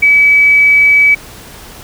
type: tone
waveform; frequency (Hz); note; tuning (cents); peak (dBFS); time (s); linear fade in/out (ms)
sine; 2287; D7; -47; -4; 0.02-1.15; 10
effects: pink hiss -33 dBFS RMS until 1.83 s